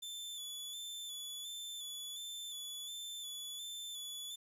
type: tone with vibrato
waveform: sawtooth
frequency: 3484 Hz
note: A7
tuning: 18 cents flat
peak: -40 dBFS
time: 0.02-4.36 s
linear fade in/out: 10 ms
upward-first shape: square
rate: 1.4 Hz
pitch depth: 29 cents each way
effects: resampled to 32000 Hz + 11-bit